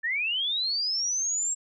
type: linear sweep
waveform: sine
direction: up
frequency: 1736 to 7620 Hz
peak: -25 dBFS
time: 0.03-1.55 s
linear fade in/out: 20 ms
effects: none